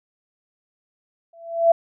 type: tone with exponential growth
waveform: sine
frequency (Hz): 670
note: E5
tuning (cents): +28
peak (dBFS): -8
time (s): 1.33-1.72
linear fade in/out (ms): 5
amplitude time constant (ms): 84
effects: none